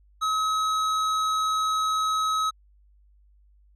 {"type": "tone", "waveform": "square", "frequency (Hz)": 1279, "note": "D#6", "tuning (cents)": 47, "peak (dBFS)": -23, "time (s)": [0.21, 2.51], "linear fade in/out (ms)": 20, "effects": ["added 50 Hz sine -55 dBFS peak until 3.75 s", "low-pass 7000 Hz 12 dB/octave"]}